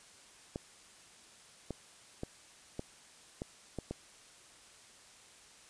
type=clicks; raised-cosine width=2 ms; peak=-24 dBFS; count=7; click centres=0.559 / 1.707 / 2.234 / 2.794 / 3.419 / 3.787 / 3.91 s; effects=white hiss -58 dBFS RMS until 5.69 s + resampled to 22050 Hz